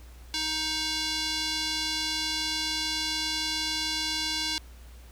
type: tone with band-pass filter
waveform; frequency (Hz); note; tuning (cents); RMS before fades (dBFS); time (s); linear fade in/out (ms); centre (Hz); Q
square; 313.5; D#4; +13; -30; 0.34-4.58; 0; 4400; 2
effects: added 60 Hz sine -45 dBFS peak until 5.11 s + pink hiss -56 dBFS RMS until 5.11 s